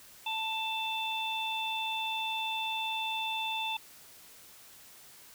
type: harmonic tone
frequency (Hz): 885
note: A5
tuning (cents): +10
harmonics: 1 / 3 / 4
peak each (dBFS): -35 / -36 / -36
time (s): 0.26-3.77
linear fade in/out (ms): 5
effects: white hiss -54 dBFS RMS until 5.34 s